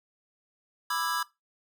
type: chord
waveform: square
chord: E dominant seventh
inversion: second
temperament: just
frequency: 988.9 / 1186.7 / 1318.5 / 1648.1 Hz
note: B5 / D6 / E6 / G#6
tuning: +2 / +18 / 0 / -14 cents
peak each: -34 dBFS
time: 0.9-1.23 s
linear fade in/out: 5 ms
effects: noise-tail reverb RT60 0.2 s tail -19 dB re dry